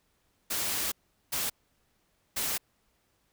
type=noise bursts at uneven times; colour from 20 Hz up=white; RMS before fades=-31 dBFS; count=3; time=0.5-0.92 / 1.32-1.5 / 2.36-2.58 s; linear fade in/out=10 ms; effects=pink hiss -72 dBFS RMS until 3.32 s